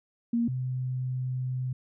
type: tone pair in turn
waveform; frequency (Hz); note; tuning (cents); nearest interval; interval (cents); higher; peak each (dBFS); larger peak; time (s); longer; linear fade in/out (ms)
sine; 234.3 / 127.97; A#3 / C3; +9 / -38; minor seventh; 1047; first; -23 / -28; first; 0.33-0.48 / 0.48-1.73; second; 5
effects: none